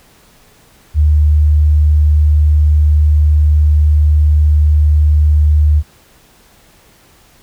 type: tone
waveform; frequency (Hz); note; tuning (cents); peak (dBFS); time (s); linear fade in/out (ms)
sine; 75.3; D2; +44; -6; 0.94-5.83; 50
effects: pink hiss -47 dBFS RMS until 7.42 s